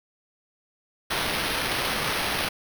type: noise with sample-and-hold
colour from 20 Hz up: violet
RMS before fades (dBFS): -27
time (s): 1.1-2.49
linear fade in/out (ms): 10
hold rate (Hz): 7350
effects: none